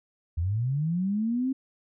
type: linear sweep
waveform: sine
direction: up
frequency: 77.6 to 269.6 Hz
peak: -24 dBFS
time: 0.37-1.53 s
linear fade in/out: 10 ms
effects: none